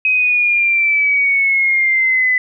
sine exponential sweep, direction down, 2533 to 2000 Hz, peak -11 dBFS, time 0.05-2.38 s, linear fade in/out 2 ms, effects none

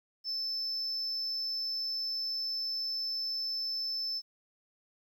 sine tone, 5274 Hz, E8, in tune, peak -30 dBFS, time 0.24-4.22 s, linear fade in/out 50 ms, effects tanh soft clip ceiling -30 dBFS + 11-bit

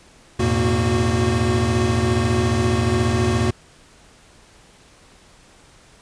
square tone cluster, 84.1 / 106.6 / 121.1 / 231 / 366.8 Hz, E2 / G#2 / B2 / A#3 / F#4, +35 / +46 / -34 / -16 / -15 cents, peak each -24 dBFS, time 0.39-3.51 s, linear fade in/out 10 ms, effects pink hiss -50 dBFS RMS until 6.01 s + resampled to 22050 Hz

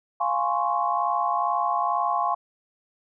sine chord, Db major seventh, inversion first, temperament equal, 698.5 / 830.6 / 1046.5 / 1108.7 Hz, F5 / Ab5 / C6 / Db6, 0 / 0 / 0 / 0 cents, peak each -27 dBFS, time 0.2-2.35 s, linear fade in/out 10 ms, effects none

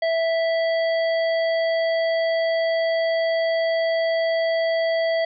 harmonic tone, 658 Hz, E5, 3 cents flat, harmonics 1 / 3 / 5 / 7, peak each -19 / -29 / -36 / -37 dBFS, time 0.02-5.25 s, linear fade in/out 5 ms, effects none

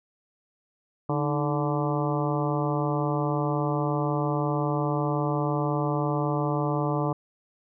harmonic tone with a mistuned harmonic, 145.6 Hz, D3, 15 cents flat, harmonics 1 / 2 / 3 / 4 / 5 / 6 / 7 / 8, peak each -27 / -30 / -32 / -33 / -34 / -35 / -35 / -36 dBFS, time 1.09-7.13 s, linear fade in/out 5 ms, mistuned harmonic 2, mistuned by +94 cents, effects none

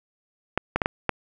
clicks, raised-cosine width 0.5 ms, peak -6 dBFS, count 5, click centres 0.576 / 0.76 / 0.818 / 0.859 / 1.093 s, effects none

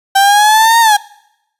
35% pulse exponential two-way sweep, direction up then down, 777 to 932.3 to 806 Hz, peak -4 dBFS, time 0.15-0.97 s, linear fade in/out 10 ms, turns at 0.8 s, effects noise-tail reverb RT60 0.8 s tail -22 dB re dry + resampled to 32000 Hz

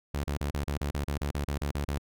sawtooth tone bursts, 71.8 Hz, D2, 39 cents flat, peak -25 dBFS, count 14, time 0.14-1.982 s, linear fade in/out 5 ms, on 100 ms, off 34 ms, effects none

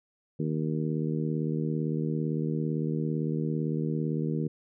harmonic tone, 77.78 Hz, D#2, in tune, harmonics 2 / 3 / 4 / 5 / 6, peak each -29 / -33 / -35 / -37 / -39 dBFS, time 0.39-4.48 s, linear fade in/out 10 ms, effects none

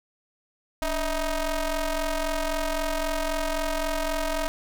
sawtooth ring-modulated tone, 311.1 Hz, D#4, in tune, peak -18 dBFS, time 0.82-4.48 s, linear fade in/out 0 ms, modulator 333 Hz, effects none

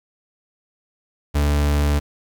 40% pulse tone, 72.9 Hz, D2, 12 cents flat, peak -15 dBFS, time 1.34-2 s, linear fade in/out 20 ms, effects 8-bit

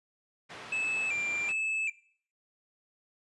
white band-pass noise, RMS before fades -46 dBFS, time 0.49-1.53 s, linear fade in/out 20 ms, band 110 to 2300 Hz, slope 12 dB/octave
triangle tone with vibrato, 2489 Hz, D#7, in tune, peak -27 dBFS, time 0.72-1.9 s, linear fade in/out 5 ms, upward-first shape square, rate 1.3 Hz, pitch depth 83 cents each way
effects noise-tail reverb RT60 0.5 s tail -19 dB re dry + resampled to 24000 Hz

